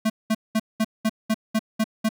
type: tone bursts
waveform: square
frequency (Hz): 219.7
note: A3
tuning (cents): -2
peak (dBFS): -19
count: 9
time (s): 0.05-2.091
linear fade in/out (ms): 10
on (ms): 49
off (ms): 200
effects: none